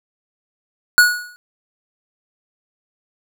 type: tone with exponential decay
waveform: square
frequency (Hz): 1459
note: F#6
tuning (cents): -25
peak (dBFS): -5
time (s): 0.98-1.36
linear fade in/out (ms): 0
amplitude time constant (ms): 82
effects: none